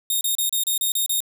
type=tone bursts; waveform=5% pulse; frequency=3696 Hz; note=A#7; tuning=16 cents flat; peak=-12 dBFS; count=8; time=0.1-1.204 s; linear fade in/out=2 ms; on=110 ms; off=32 ms; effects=none